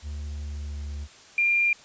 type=tone with pitch glide; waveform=triangle; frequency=73.7 to 72.6 Hz; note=D2 to D2; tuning=+7 to -19 cents; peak=-29 dBFS; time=0.02-1.08 s; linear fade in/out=50 ms; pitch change=-26 cents; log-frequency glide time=0.28-0.85 s
type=tone; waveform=sine; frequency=2393 Hz; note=D7; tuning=32 cents sharp; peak=-19 dBFS; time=1.38-1.73 s; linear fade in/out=2 ms
effects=white hiss -50 dBFS RMS until 1.84 s + resampled to 16000 Hz